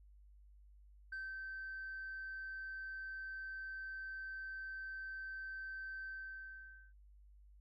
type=tone with ADSR envelope; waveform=sine; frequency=1548 Hz; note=G6; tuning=22 cents flat; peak=-39 dBFS; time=1.12-6.93 s; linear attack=7 ms; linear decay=210 ms; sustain=-3 dB; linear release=880 ms; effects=tanh soft clip ceiling -40 dBFS + added 50 Hz sine -59 dBFS peak until 7.6 s